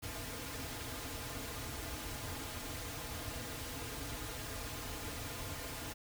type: noise with comb filter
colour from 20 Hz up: pink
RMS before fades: -43 dBFS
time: 0.02-5.94 s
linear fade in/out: 20 ms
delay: 5.3 ms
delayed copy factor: -0.9
effects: none